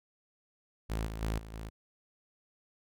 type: tone with level steps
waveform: sawtooth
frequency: 54.6 Hz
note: A1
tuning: 13 cents flat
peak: -28 / -34 / -27 / -41 / -36 dBFS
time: 0.89-1.7 s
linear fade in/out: 20 ms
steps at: 1.06 / 1.21 / 1.38 / 1.53 s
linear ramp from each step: 10 ms
effects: none

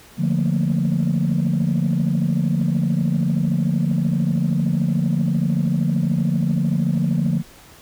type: chord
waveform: sine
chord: Bb major seventh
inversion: first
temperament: equal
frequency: 146.83 / 174.61 / 220 / 233.1 Hz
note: D3 / F3 / A3 / Bb3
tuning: 0 / 0 / 0 / 0 cents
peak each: -20 / -19 / -24 / -24 dBFS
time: 0.17-7.43 s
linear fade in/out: 50 ms
effects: tanh soft clip ceiling -11 dBFS + pink hiss -46 dBFS RMS until 7.81 s

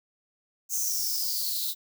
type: noise with high-pass filter sweep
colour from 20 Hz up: violet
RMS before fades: -29 dBFS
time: 0.69-1.75 s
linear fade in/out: 50 ms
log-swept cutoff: 6500 to 3800 Hz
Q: 9.1
effects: none

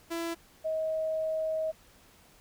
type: tone pair in turn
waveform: sawtooth / sine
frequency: 334.6 / 634 Hz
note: E4 / D#5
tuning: +26 / +32 cents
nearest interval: major seventh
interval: 1106 cents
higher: second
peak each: -28 dBFS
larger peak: neither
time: 0.1-0.35 / 0.64-1.72 s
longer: second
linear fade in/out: 20 ms
effects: pink hiss -59 dBFS RMS until 2.4 s

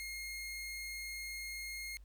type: tone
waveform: sawtooth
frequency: 2141 Hz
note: C7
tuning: 39 cents sharp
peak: -38 dBFS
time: 0-1.97 s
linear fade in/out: 0 ms
effects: added 50 Hz sine -53 dBFS peak until 2.04 s + pink hiss -75 dBFS RMS until 2.04 s

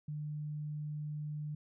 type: tone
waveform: sine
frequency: 150 Hz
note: D3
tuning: 37 cents sharp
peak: -37 dBFS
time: 0.08-1.55 s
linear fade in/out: 5 ms
effects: none

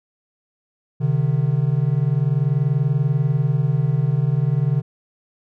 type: tone pair together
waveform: triangle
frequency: 131.7 / 152.08 Hz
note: C3 / D#3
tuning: +12 / -39 cents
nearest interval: major second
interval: 249 cents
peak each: -17 dBFS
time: 1-4.82 s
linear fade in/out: 20 ms
effects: none

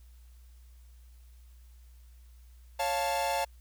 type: chord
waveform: 45% pulse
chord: Db augmented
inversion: none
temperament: equal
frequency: 554.4 / 698.5 / 880 Hz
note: Db5 / F5 / A5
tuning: 0 / 0 / 0 cents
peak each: -34 / -33 / -31 dBFS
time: 2.79-3.45 s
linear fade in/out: 10 ms
effects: added 60 Hz sine -51 dBFS peak until 3.6 s + white hiss -68 dBFS RMS until 3.6 s

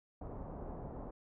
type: low-pass noise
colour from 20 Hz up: pink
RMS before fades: -45 dBFS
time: 0.21-1.11 s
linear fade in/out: 5 ms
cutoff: 920 Hz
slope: 24 dB/octave
effects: none

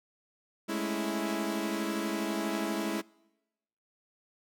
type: chord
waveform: sawtooth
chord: A major seventh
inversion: third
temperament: equal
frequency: 207.7 / 220 / 277.2 / 329.6 Hz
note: G#3 / A3 / C#4 / E4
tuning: 0 / 0 / 0 / 0 cents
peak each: -31 / -36 / -35 / -30 dBFS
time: 0.68-3.02 s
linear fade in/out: 20 ms
effects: noise-tail reverb RT60 1.0 s tail -25 dB re dry

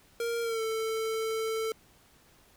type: tone with pitch glide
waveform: square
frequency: 466.2 to 444.1 Hz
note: A#4 to A4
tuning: 0 to +16 cents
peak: -30 dBFS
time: 0.2-1.72 s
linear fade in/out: 2 ms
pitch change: -84 cents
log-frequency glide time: 0.42-0.62 s
effects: pink hiss -61 dBFS RMS until 2.56 s

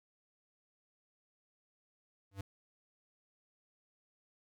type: tone with exponential growth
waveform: square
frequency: 98 Hz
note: G2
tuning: in tune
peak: -37 dBFS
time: 2.31-2.41 s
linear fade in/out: 5 ms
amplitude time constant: 21 ms
effects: none

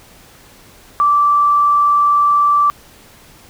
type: tone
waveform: sine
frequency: 1166 Hz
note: D6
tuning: 13 cents flat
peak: -9 dBFS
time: 1-2.7 s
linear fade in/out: 0 ms
effects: pink hiss -44 dBFS RMS until 3.49 s

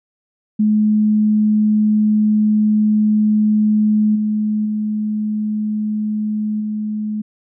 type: tone with level steps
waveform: sine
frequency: 212.9 Hz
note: G#3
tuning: 43 cents sharp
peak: -11 / -15 / -17 / -19 dBFS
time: 0.59-7.22 s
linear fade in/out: 10 ms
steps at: 4.15 / 4.65 / 6.6 s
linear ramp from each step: 10 ms
effects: none

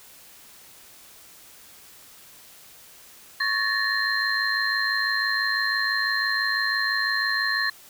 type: tone cluster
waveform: sine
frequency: 1106 / 1736 / 1842 / 4161 Hz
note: C#6 / A6 / A#6 / C8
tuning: -4 / -24 / -21 / -10 cents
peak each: -31 / -25 / -27 / -28 dBFS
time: 3.4-7.7 s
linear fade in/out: 5 ms
effects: white hiss -49 dBFS RMS until 7.89 s

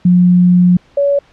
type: tone pair in turn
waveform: sine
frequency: 178.7 / 565.4 Hz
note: F3 / C#5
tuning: +40 / +34 cents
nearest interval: octave + minor sixth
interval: 1994 cents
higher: second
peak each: -5 / -9 dBFS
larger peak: first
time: 0.05-0.77 / 0.97-1.19 s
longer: first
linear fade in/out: 5 ms
effects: pink hiss -49 dBFS RMS until 1.32 s + low-pass 4000 Hz 12 dB/octave

